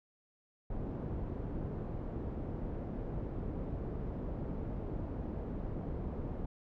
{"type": "low-pass noise", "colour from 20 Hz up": "pink", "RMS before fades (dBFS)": -39, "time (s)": [0.7, 6.46], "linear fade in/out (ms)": 5, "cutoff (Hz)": 480, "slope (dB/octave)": 12, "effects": []}